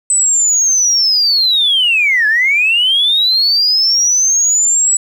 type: linear two-way sweep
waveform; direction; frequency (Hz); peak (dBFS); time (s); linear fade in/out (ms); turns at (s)
sine; down then up; 8090 to 1677 to 7890; -8; 0.1-4.97; 2; 2.27
effects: tanh soft clip ceiling -4 dBFS + 7-bit